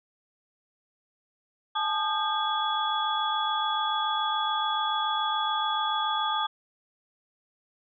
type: tone cluster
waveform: sine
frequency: 823 / 870 / 1220 / 1583 / 3376 Hz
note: G#5 / A5 / D#6 / G6 / G#7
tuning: -16 / -20 / -34 / +17 / +28 cents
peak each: -38 / -29 / -29 / -38 / -31 dBFS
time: 1.75-6.47 s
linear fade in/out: 10 ms
effects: none